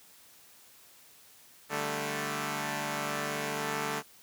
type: chord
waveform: 5% pulse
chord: D suspended fourth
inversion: none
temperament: equal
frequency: 146.83 / 196 / 220 Hz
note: D3 / G3 / A3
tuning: 0 / 0 / 0 cents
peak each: -24 / -28 / -24 dBFS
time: 1.69-4.03 s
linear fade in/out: 50 ms
effects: white hiss -57 dBFS RMS until 4.22 s + high-pass 60 Hz 12 dB/octave